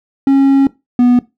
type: tone pair in turn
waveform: triangle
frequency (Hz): 273.4 / 245.4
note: C#4 / B3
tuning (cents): -24 / -11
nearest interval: major second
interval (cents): 187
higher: first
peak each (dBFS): -4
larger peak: neither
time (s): 0.27-0.67 / 0.99-1.19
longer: first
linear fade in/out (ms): 2
effects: noise-tail reverb RT60 0.2 s tail -18 dB re dry